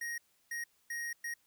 square tone bursts at uneven times, 1875 Hz, A#6, 10 cents sharp, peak -37 dBFS, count 4, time 0.01-0.18 / 0.51-0.64 / 0.9-1.13 / 1.24-1.34 s, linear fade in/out 5 ms, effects white hiss -72 dBFS RMS until 1.46 s

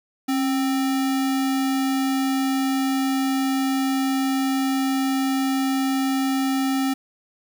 sine tone with sample-and-hold, 269.4 Hz, C#4, 49 cents flat, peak -19 dBFS, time 0.28-6.94 s, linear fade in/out 10 ms, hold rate 1050 Hz, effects none

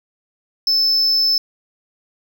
triangle tone, 5260 Hz, E8, 5 cents flat, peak -12 dBFS, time 0.67-1.38 s, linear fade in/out 2 ms, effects none

